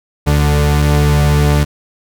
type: tone pair together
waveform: 45% pulse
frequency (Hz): 73.1 / 147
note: D2 / D3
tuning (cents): -7 / +2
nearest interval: octave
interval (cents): 1209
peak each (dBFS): -12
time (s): 0.26-1.65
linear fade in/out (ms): 20
effects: none